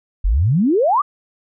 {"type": "exponential sweep", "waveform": "sine", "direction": "up", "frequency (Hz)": [40, 1244.5], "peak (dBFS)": -12, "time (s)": [0.24, 1.02], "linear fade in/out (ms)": 10, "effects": []}